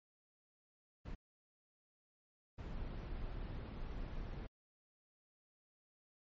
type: noise bursts at uneven times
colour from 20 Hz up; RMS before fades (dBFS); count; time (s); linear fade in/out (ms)
brown; -44; 2; 1.05-1.15 / 2.58-4.47; 10
effects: low-pass 4000 Hz 12 dB/octave + MP3 32 kbps